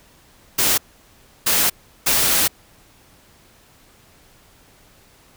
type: noise bursts at uneven times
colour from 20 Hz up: white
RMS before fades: -17 dBFS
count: 3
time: 0.58-0.78 / 1.46-1.7 / 2.06-2.48 s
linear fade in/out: 10 ms
effects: pink hiss -52 dBFS RMS until 5.36 s